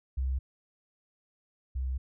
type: tone pair in turn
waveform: sine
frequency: 65.41 / 64.81 Hz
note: C2 / C2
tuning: 0 / -16 cents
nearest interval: unison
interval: 16 cents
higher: first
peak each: -27 / -29 dBFS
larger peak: first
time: 0.17-0.39 / 1.75-1.98 s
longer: second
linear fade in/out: 10 ms
effects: none